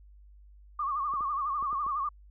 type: tone with vibrato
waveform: sine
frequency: 1149 Hz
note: D6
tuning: 38 cents flat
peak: -28 dBFS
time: 0.79-2.09 s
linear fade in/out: 5 ms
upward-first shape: sine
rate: 12 Hz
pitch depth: 110 cents each way
type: clicks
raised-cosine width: 2 ms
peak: -36 dBFS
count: 5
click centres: 1.138 / 1.208 / 1.626 / 1.729 / 1.865 s
effects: added 50 Hz sine -51 dBFS peak until 2.3 s